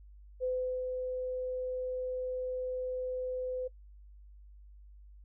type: tone with ADSR envelope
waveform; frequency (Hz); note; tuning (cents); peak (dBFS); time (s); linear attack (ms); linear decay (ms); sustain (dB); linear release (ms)
sine; 508; B4; +49; -29; 0.4-3.68; 37; 390; -4; 11
effects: noise-tail reverb RT60 0.1 s tail -22 dB re dry + added 50 Hz sine -51 dBFS peak until 5.24 s